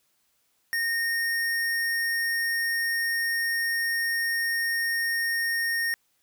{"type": "tone", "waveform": "square", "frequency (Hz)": 1845, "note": "A#6", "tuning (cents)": -18, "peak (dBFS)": -25, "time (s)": [0.73, 5.94], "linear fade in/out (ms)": 0, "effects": ["white hiss -70 dBFS RMS until 6.22 s"]}